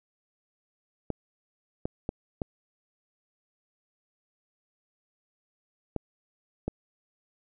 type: clicks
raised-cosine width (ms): 2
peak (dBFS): -16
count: 6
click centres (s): 1.103 / 1.855 / 2.091 / 2.418 / 5.963 / 6.68
effects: none